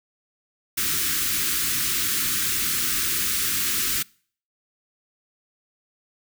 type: band-stop noise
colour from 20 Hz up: white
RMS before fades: -24 dBFS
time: 0.77-4.03 s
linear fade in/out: 10 ms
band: 390 to 1200 Hz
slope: 48 dB/octave
effects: noise-tail reverb RT60 0.5 s tail -25 dB re dry